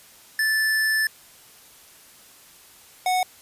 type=tone pair in turn; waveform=square; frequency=1753 / 737 Hz; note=A6 / F#5; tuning=-7 / -7 cents; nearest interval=octave + minor third; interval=1500 cents; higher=first; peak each=-20 dBFS; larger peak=neither; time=0.39-1.07 / 3.06-3.23 s; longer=first; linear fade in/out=2 ms; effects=white hiss -50 dBFS RMS until 3.41 s + resampled to 32000 Hz